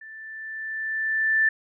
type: tone with level ramp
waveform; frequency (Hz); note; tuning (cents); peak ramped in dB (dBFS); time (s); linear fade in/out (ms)
sine; 1766; A6; +6; -40 to -16; 0.01-1.49; 5
effects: none